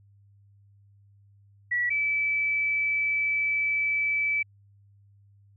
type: tone pair in turn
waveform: sine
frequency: 1940 / 2307 Hz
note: B6 / D7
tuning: -31 / -31 cents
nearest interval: minor third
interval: 300 cents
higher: second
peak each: -23 dBFS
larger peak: neither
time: 1.71-1.9 / 1.9-4.43 s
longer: second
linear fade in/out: 10 ms
effects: added 100 Hz sine -55 dBFS peak until 5.56 s